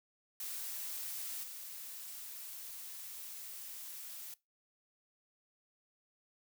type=noise with level steps; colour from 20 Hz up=blue; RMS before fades=-42 / -47 dBFS; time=0.4-4.34 s; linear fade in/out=2 ms; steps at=1.43 s; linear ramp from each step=5 ms; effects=noise-tail reverb RT60 0.2 s tail -20 dB re dry